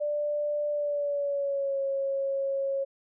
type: tone with pitch glide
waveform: sine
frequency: 590 to 547.3 Hz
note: D5 to C#5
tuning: +8 to -22 cents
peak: -26 dBFS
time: 0-2.85 s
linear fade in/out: 20 ms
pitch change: -130 cents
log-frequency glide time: 0.7-1.8 s
effects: none